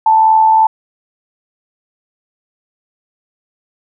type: tone with amplitude modulation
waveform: sine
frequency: 880 Hz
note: A5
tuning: in tune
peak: -4 dBFS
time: 0.06-0.67 s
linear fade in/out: 5 ms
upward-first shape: sine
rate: 82.7 Hz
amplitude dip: 40%
effects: none